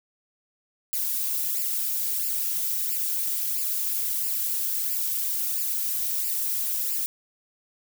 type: noise with flanger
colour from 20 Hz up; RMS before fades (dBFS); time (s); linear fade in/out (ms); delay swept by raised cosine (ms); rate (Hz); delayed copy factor
violet; -27; 0.93-7.06; 0; 0.4 to 3.3; 1.5; +0.8
effects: none